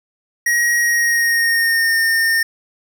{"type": "tone with pitch glide", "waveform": "square", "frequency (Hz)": [1894, 1821], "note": ["A#6", "A#6"], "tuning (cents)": [27, -41], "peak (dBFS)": -14, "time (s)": [0.46, 2.43], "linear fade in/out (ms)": 5, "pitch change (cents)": -68, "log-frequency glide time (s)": [0.8, 1.98], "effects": []}